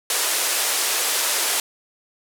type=band-pass noise; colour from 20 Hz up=white; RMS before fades=-22 dBFS; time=0.1-1.6 s; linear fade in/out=2 ms; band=370 to 12000 Hz; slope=24 dB/octave; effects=none